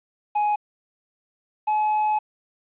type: tone pair in turn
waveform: triangle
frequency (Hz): 836 / 852.1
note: G#5 / G#5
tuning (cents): +11 / +44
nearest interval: unison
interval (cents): 33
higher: second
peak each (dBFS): -17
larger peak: neither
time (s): 0.35-0.56 / 1.67-2.19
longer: second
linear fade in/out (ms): 10
effects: resampled to 8000 Hz + 9-bit